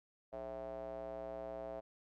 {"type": "tone with band-pass filter", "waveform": "square", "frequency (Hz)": 59.8, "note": "A#1", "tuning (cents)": 45, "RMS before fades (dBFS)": -45, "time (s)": [0.32, 1.81], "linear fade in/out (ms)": 20, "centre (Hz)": 620, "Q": 6.3, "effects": []}